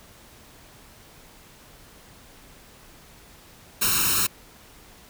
white noise with comb filter, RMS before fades -22 dBFS, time 3.81-4.27 s, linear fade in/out 10 ms, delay 0.74 ms, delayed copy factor +0.95, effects pink hiss -50 dBFS RMS until 5.09 s

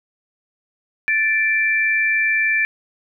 sine tone pair together, 1756.8 / 2349 Hz, A6 / D7, -3 / 0 cents, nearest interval perfect fourth, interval 503 cents, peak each -18 dBFS, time 1.08-2.65 s, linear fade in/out 0 ms, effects none

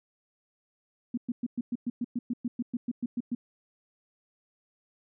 sine tone bursts, 240.6 Hz, B3, 45 cents flat, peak -27 dBFS, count 16, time 1.14-3.35 s, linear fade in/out 5 ms, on 35 ms, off 110 ms, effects none

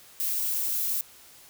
violet noise, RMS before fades -28 dBFS, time 0.2-1.01 s, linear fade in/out 0 ms, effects white hiss -52 dBFS RMS until 1.49 s

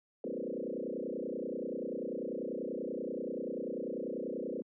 sine tone with frequency modulation, 370 Hz, F#4, in tune, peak -34 dBFS, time 0.24-4.62 s, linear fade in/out 2 ms, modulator 30.3 Hz, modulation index 5.4, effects high-pass 200 Hz 12 dB/octave

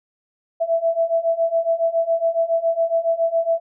sine beating tone pair, 659.3 / 666.5 Hz, E5 / E5, 0 / +19 cents, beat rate 7.2 Hz, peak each -21 / -19 dBFS, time 0.6-3.6 s, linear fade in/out 20 ms, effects none

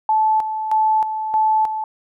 sine tone with tremolo, 870 Hz, A5, 20 cents flat, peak -13 dBFS, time 0.09-1.84 s, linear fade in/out 2 ms, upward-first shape square, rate 1.6 Hz, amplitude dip 60%, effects none

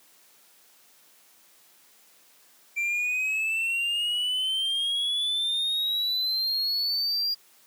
triangle exponential sweep, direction up, 2349 to 4811 Hz, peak -23 dBFS, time 2.76-7.35 s, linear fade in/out 20 ms, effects white hiss -58 dBFS RMS until 7.66 s + high-pass 200 Hz 12 dB/octave

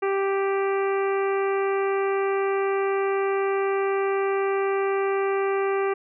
harmonic tone, 392 Hz, G4, in tune, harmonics 1 / 2 / 3 / 4 / 5 / 6 / 7, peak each -22 / -31 / -31 / -37 / -37 / -38 / -43 dBFS, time 0.02-5.94 s, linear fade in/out 10 ms, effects none

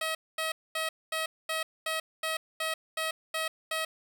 10% pulse tone bursts, 639 Hz, D#5, 46 cents sharp, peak -21 dBFS, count 11, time 0.01-3.85 s, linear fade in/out 5 ms, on 140 ms, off 230 ms, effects none

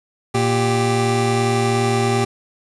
25% pulse tone pair together, 116.87 / 393.1 Hz, A#2 / G4, +5 / +5 cents, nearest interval octave + major sixth, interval 2100 cents, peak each -15 dBFS, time 0.34-2.25 s, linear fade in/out 10 ms, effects resampled to 24000 Hz + 7-bit

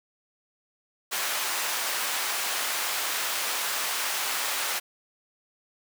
pink high-pass noise, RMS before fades -29 dBFS, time 1.11-4.8 s, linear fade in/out 20 ms, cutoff 950 Hz, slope 12 dB/octave, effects none

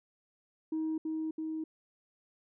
sine tone with echo, 316.4 Hz, D#4, 29 cents sharp, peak -29 dBFS, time 0.72-0.98 s, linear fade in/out 5 ms, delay 330 ms, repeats 2, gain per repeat -2 dB, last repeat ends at 1.64 s, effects tanh soft clip ceiling -28 dBFS

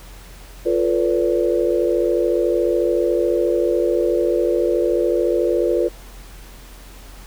sine chord, B half-diminished seventh, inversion second, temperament equal with one note detuned, 349.2 / 440 / 493.9 / 574.2 Hz, F4 / A4 / B4 / D5, 0 / 0 / 0 / -39 cents, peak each -19 / -23 / -20 / -23 dBFS, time 0.65-5.89 s, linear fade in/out 20 ms, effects added 44 Hz sine -38 dBFS peak until 7.26 s + pink hiss -44 dBFS RMS until 7.26 s

